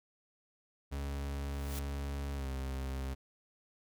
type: tone with pitch glide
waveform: 40% pulse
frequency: 70.1 to 66.7 Hz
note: C#2 to C2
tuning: +20 to +34 cents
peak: -35 dBFS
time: 0.91-3.15 s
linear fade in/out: 20 ms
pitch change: -86 cents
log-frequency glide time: 2.35-2.48 s
type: noise with exponential growth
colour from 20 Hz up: white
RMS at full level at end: -42 dBFS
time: 1.41-1.79 s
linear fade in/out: 1 ms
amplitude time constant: 82 ms
effects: none